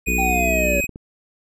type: tone with pitch glide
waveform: square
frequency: 2478 to 2520 Hz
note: D#7 to D#7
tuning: -8 to +21 cents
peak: -21 dBFS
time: 0.06-0.87 s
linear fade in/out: 20 ms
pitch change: +29 cents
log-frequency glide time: 0.24-0.52 s
type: harmonic tone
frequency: 61.74 Hz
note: B1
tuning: in tune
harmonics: 1 / 3 / 4 / 5 / 6 / 7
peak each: -23 / -28 / -29 / -30 / -31 / -31 dBFS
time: 0.07-0.81 s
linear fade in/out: 5 ms
type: exponential sweep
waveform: triangle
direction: down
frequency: 790 to 557 Hz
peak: -19 dBFS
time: 0.18-0.81 s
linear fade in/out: 10 ms
type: clicks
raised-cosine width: 3 ms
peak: -22 dBFS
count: 10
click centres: 0.301 / 0.358 / 0.402 / 0.483 / 0.649 / 0.746 / 0.792 / 0.841 / 0.893 / 0.959 s
effects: none